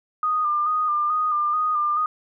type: tone with vibrato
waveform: sine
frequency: 1219 Hz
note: D#6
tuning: 36 cents flat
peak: -19 dBFS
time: 0.23-2.06 s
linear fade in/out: 2 ms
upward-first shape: square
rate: 2.3 Hz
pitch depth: 31 cents each way
effects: none